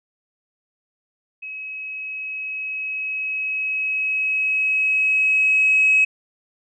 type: tone with level ramp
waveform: sine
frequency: 2558 Hz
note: D#7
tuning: 47 cents sharp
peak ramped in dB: -30 to -11 dBFS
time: 1.42-6.05 s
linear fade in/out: 10 ms
effects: tanh soft clip ceiling -8 dBFS